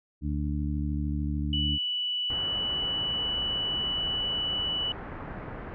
harmonic tone, 73.42 Hz, D2, in tune, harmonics 1 / 2 / 3 / 4, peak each -29 / -33 / -35 / -35 dBFS, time 0.21-1.79 s, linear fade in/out 50 ms
sine tone, 2960 Hz, F#7, in tune, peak -27 dBFS, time 1.53-4.92 s, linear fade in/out 2 ms
pink low-pass noise, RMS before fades -39 dBFS, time 2.3-5.74 s, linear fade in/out 0 ms, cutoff 1800 Hz, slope 24 dB/octave
effects none

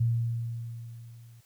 sine tone with level ramp, 116.54 Hz, A#2, in tune, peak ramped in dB -21 to -50 dBFS, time 0-1.41 s, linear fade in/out 10 ms, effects white hiss -65 dBFS RMS until 1.45 s

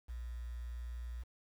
sine tone with quantisation, 59.6 Hz, A#1, 39 cents sharp, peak -40 dBFS, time 0.08-1.24 s, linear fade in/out 20 ms, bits 10, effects none

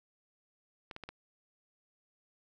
clicks, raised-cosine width 0.3 ms, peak -27 dBFS, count 4, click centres 0.912 / 0.964 / 1.037 / 1.09 s, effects none

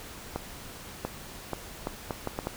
accelerating click train, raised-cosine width 1 ms, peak -16 dBFS, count 8, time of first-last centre 0.36-2.471 s, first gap 690 ms, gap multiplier 0.7, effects pink hiss -44 dBFS RMS until 2.56 s

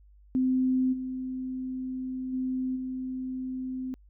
sine tone with level steps, 257.9 Hz, C4, 25 cents flat, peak -22 / -31 / -27 / -31 dBFS, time 0.35-3.94 s, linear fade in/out 0 ms, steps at 0.92 / 2.32 / 2.75 s, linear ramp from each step 20 ms, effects added 50 Hz sine -53 dBFS peak until 4.09 s

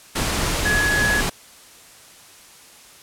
sine tone in noise, 1684 Hz, G#6, 24 cents sharp, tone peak -18 dBFS, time 0.65-1.21 s, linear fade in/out 10 ms, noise pink, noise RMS -22 dBFS, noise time 0.15-1.3 s, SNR +1 dB, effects white hiss -46 dBFS RMS until 3.02 s + low-pass 11000 Hz 12 dB/octave

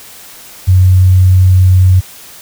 sine tone, 92.5 Hz, F#2, in tune, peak -3 dBFS, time 0.67-2.01 s, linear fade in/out 20 ms, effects white hiss -34 dBFS RMS until 2.41 s

